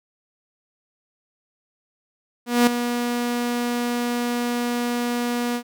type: tone with ADSR envelope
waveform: sawtooth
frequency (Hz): 241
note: B3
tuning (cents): -42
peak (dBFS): -8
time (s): 2.46-5.63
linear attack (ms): 210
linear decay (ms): 5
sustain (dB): -10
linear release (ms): 79
effects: none